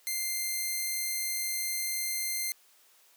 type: tone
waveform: 5% pulse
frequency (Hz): 2093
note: C7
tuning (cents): 0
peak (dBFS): -20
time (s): 0.07-2.52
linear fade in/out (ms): 0
effects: white hiss -62 dBFS RMS until 3.16 s + high-pass 400 Hz 12 dB/octave